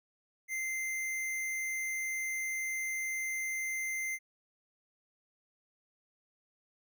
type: tone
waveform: square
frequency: 2083 Hz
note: C7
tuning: 8 cents flat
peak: -34 dBFS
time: 0.48-4.19 s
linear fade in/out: 50 ms
effects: none